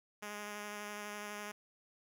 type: tone with vibrato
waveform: 5% pulse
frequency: 207.7 Hz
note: G#3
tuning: in tune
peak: -31 dBFS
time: 0.22-1.52 s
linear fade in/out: 10 ms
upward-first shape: square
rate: 12 Hz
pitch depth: 10 cents each way
effects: none